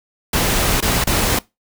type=noise with dropouts; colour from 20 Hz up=pink; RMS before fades=-17 dBFS; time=0.33-1.39 s; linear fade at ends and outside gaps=5 ms; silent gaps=0.806-0.824 / 1.041-1.07 s; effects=noise-tail reverb RT60 0.2 s tail -21 dB re dry